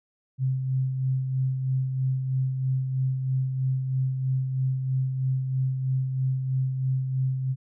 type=tone with tremolo; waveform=sine; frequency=131.2 Hz; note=C3; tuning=5 cents sharp; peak=-21 dBFS; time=0.38-7.56 s; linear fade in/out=50 ms; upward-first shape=sine; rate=3.1 Hz; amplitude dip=45%; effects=none